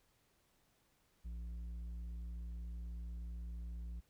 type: tone with low-pass filter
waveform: square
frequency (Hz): 58.2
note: A#1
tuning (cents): -2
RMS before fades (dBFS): -45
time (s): 1.24-4.01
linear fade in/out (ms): 20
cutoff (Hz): 130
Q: 0.83
effects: pink hiss -75 dBFS RMS until 4.09 s